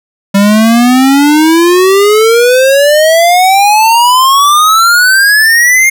square exponential sweep, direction up, 196 to 2146 Hz, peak -4 dBFS, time 0.34-5.9 s, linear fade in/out 10 ms, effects none

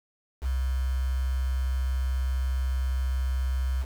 sine tone with quantisation, 64.8 Hz, C2, 16 cents flat, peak -24 dBFS, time 0.41-3.86 s, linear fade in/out 50 ms, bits 7, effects none

